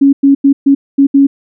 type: tone bursts at uneven times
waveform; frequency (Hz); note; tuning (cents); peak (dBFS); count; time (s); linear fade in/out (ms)
sine; 277.2; C#4; 0; -3; 6; 0.01-0.13 / 0.23-0.35 / 0.44-0.53 / 0.66-0.75 / 0.98-1.07 / 1.14-1.27; 10
effects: none